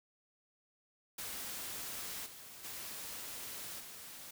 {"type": "noise with level steps", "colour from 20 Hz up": "white", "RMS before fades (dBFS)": [-43, -52, -45, -50], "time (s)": [1.18, 4.31], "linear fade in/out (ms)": 5, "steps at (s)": [2.25, 2.63, 3.79], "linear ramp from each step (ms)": 20, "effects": []}